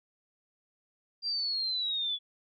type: linear sweep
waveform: sine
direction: down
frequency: 4776 to 3400 Hz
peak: -29 dBFS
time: 1.22-2.19 s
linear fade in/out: 50 ms
effects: none